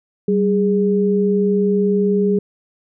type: tone pair together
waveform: sine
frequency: 193.44 / 411.9 Hz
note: G3 / G#4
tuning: -23 / -14 cents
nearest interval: octave + minor second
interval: 1309 cents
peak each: -16 dBFS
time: 0.28-2.39 s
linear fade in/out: 5 ms
effects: none